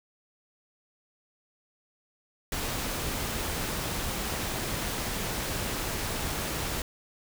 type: noise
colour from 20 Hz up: pink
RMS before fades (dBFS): -32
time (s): 2.52-6.82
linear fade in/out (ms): 2
effects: none